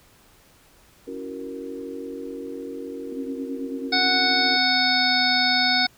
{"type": "chord", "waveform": "sine", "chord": "F# dominant seventh", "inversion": "second", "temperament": "equal", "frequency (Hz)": [277.2, 329.6, 370, 466.2], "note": ["C#4", "E4", "F#4", "A#4"], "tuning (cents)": [0, 0, 0, 0], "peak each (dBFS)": [-35, -40, -37, -35], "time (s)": [1.07, 4.57], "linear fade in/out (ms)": 10}
{"type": "tone with pitch glide", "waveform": "sine", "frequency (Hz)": [268, 253], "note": ["C4", "B3"], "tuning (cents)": [42, 42], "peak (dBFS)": -30, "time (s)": [3.12, 5.86], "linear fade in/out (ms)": 5, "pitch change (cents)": -100, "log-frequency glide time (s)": [3.96, 5.3]}
{"type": "harmonic tone", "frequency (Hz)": 740, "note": "F#5", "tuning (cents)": 0, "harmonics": [1, 2, 3, 5, 6, 7], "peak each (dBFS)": [-25, -25, -25, -25, -25, -25], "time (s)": [3.92, 5.87], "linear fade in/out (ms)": 10}
{"effects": ["pink hiss -55 dBFS RMS until 5.97 s"]}